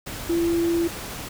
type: tone in noise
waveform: sine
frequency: 338.1 Hz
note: E4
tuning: 44 cents sharp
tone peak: -19 dBFS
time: 0.29-0.88 s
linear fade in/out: 10 ms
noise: pink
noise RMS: -34 dBFS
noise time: 0.06-1.29 s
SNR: +12 dB
effects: none